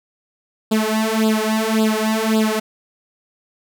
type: tone with flanger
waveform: sawtooth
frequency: 218.9 Hz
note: A3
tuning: 9 cents flat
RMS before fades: -18 dBFS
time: 0.71-2.6 s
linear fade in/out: 10 ms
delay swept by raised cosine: 0.24 to 3.54 ms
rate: 1.8 Hz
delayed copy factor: +0.95
effects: none